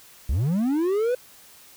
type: linear sweep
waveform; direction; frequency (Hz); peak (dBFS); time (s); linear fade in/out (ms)
triangle; up; 52.1 to 510; -18; 0.29-1.15; 5
effects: white hiss -50 dBFS RMS until 1.76 s